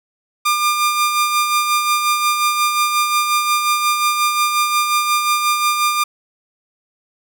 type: tone with tremolo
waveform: sawtooth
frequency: 1200 Hz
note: D6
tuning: 37 cents sharp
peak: -9 dBFS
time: 0.45-6.04 s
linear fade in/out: 10 ms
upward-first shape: sine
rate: 5.6 Hz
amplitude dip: 45%
effects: none